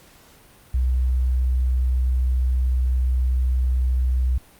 sine tone, 63.2 Hz, B1, 41 cents sharp, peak -17 dBFS, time 0.74-4.38 s, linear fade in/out 5 ms, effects pink hiss -51 dBFS RMS until 4.59 s + Opus 48 kbps

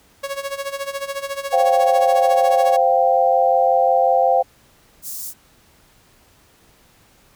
sawtooth tone with tremolo, 554.4 Hz, C#5, in tune, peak -18 dBFS, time 0.23-2.77 s, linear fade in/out 10 ms, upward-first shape sine, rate 14 Hz, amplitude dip 80%
sine chord, C suspended fourth, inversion none, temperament equal, 523.3 / 698.5 / 784 Hz, C5 / F5 / G5, 0 / 0 / 0 cents, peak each -17 dBFS, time 1.52-4.43 s, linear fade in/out 20 ms
white high-pass noise, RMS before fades -30 dBFS, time 5.02-5.34 s, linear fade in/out 50 ms, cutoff 5800 Hz, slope 24 dB/octave
effects pink hiss -54 dBFS RMS until 7.35 s

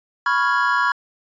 triangle chord, C# dominant seventh, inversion third, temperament equal, 987.8 / 1108.7 / 1396.9 / 1661.2 Hz, B5 / C#6 / E#6 / G#6, 0 / 0 / 0 / 0 cents, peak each -20 dBFS, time 0.26-0.92 s, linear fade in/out 2 ms, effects resampled to 16000 Hz

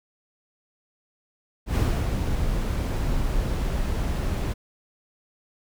brown noise with ADSR envelope, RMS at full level -20 dBFS, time 1.66-4.54 s, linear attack 100 ms, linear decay 300 ms, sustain -5 dB, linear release 18 ms, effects none

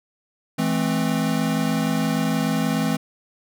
square chord, A minor, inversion second, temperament equal with one note detuned, 164.81 / 215.1 / 261.6 Hz, E3 / A3 / C4, 0 / -39 / 0 cents, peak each -25 dBFS, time 0.58-2.97 s, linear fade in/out 10 ms, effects none

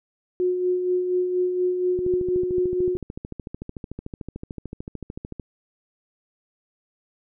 sine tone with tremolo, 362.6 Hz, F#4, 35 cents flat, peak -18 dBFS, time 0.4-2.97 s, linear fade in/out 0 ms, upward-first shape sine, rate 4.2 Hz, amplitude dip 45%
click train, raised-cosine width 3 ms, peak -20 dBFS, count 47, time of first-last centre 1.99-5.397 s, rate 13.5 Hz
effects none

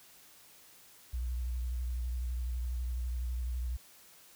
sine tone with vibrato, 61.1 Hz, B1, 18 cents flat, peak -32 dBFS, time 1.13-3.77 s, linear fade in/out 10 ms, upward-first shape sine, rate 12 Hz, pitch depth 53 cents each way, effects white hiss -58 dBFS RMS until 4.35 s

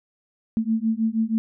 sine beating tone pair, 220 / 226.3 Hz, A3 / A3, 0 / +49 cents, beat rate 6.3 Hz, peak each -23 dBFS, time 0.57-1.38 s, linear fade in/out 0 ms, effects none

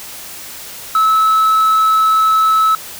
sine tone, 1300 Hz, E6, 24 cents flat, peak -6 dBFS, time 0.95-2.75 s, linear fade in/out 2 ms, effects tanh soft clip ceiling -8 dBFS + white hiss -31 dBFS RMS until 2.99 s

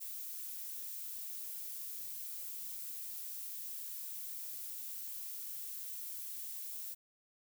violet noise, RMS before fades -44 dBFS, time 0-6.95 s, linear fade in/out 20 ms, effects none

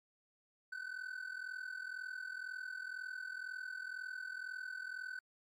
triangle ring-modulated tone, 1512 Hz, F#6, 37 cents sharp, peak -37 dBFS, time 0.72-5.19 s, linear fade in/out 2 ms, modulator 21 Hz, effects MP3 64 kbps

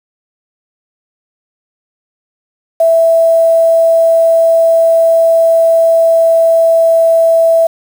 sine tone with quantisation, 659.3 Hz, E5, in tune, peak -5 dBFS, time 2.8-7.67 s, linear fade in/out 5 ms, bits 5, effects none

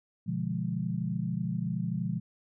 sine chord, B diminished seventh, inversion none, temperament equal, 123.47 / 146.83 / 174.61 / 207.7 Hz, B2 / D3 / F3 / Ab3, 0 / 0 / 0 / 0 cents, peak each -35 / -37 / -32 / -36 dBFS, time 0.26-2.2 s, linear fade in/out 20 ms, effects none

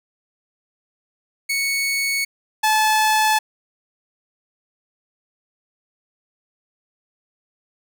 sawtooth tone pair in turn, 2217 / 865.2 Hz, C#7 / A5, 0 / -29 cents, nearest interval octave + major third, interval 1629 cents, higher first, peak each -16 / -11 dBFS, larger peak second, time 1.49-2.25 / 2.63-3.39 s, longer neither, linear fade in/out 10 ms, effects none

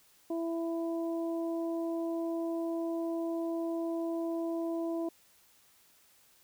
harmonic tone, 332.5 Hz, E4, 15 cents sharp, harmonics 1 / 2 / 3, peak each -32 / -38 / -48 dBFS, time 0.3-5.09 s, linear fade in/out 5 ms, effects white hiss -64 dBFS RMS until 6.43 s

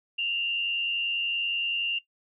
sine tone with frequency modulation, 2794 Hz, F7, in tune, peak -25 dBFS, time 0.18-1.99 s, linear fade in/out 10 ms, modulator 90.5 Hz, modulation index 0.63, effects noise-tail reverb RT60 0.1 s tail -17 dB re dry

